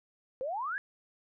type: exponential sweep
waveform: sine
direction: up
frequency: 496.2 to 1722 Hz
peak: -32 dBFS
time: 0.41-0.78 s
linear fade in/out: 0 ms
effects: none